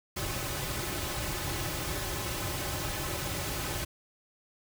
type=noise with comb filter; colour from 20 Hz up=pink; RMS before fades=-34 dBFS; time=0.16-3.85 s; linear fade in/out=10 ms; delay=4.3 ms; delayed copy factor=-0.65; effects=none